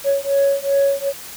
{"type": "beating tone pair", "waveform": "sine", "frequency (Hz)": [554.4, 557], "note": ["C#5", "C#5"], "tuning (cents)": [0, 8], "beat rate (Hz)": 2.6, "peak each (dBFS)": -16, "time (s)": [0.04, 1.13], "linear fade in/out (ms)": 50, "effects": ["tanh soft clip ceiling -10 dBFS", "white hiss -35 dBFS RMS until 1.36 s"]}